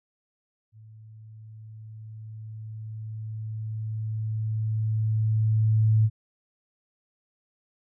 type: tone with level ramp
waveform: sine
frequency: 109.4 Hz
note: A2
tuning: 9 cents flat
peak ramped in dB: -46 to -16 dBFS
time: 0.72-6.1 s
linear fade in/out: 50 ms
effects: none